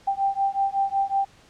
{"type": "beating tone pair", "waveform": "sine", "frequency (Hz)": [784, 789.4], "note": ["G5", "G5"], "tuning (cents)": [0, 12], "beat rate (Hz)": 5.4, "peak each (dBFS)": -24, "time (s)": [0.07, 1.25], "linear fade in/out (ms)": 10, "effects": ["pink hiss -54 dBFS RMS until 1.49 s", "low-pass 7000 Hz 12 dB/octave"]}